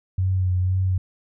sine tone with vibrato, 92.5 Hz, F#2, in tune, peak -18 dBFS, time 0.18-0.98 s, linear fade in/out 5 ms, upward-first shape sine, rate 2 Hz, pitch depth 29 cents each way, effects none

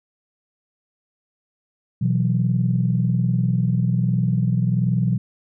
sine chord, B suspended fourth, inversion none, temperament equal, 123.47 / 164.81 / 185 Hz, B2 / E3 / F#3, 0 / 0 / 0 cents, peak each -19 / -22 / -22 dBFS, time 2.01-5.18 s, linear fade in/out 10 ms, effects tanh soft clip ceiling -7 dBFS

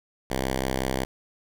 5% pulse tone, 65.41 Hz, C2, in tune, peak -14 dBFS, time 0.3-1.05 s, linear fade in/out 5 ms, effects none

